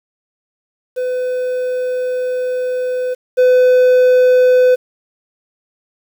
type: tone pair in turn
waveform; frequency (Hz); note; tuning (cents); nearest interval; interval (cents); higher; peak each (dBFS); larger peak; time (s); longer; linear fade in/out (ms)
triangle; 504 / 504; B4 / B4; +35 / +35; unison; 0; neither; -14 / -5; second; 0.96-3.15 / 3.37-4.76; first; 20
effects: 7-bit